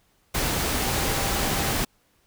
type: tone in noise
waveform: sine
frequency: 793 Hz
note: G5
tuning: 20 cents sharp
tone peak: -35 dBFS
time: 0.79-1.73 s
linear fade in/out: 10 ms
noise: pink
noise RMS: -25 dBFS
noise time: 0.34-1.85 s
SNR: -13 dB
effects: pink hiss -65 dBFS RMS until 2.26 s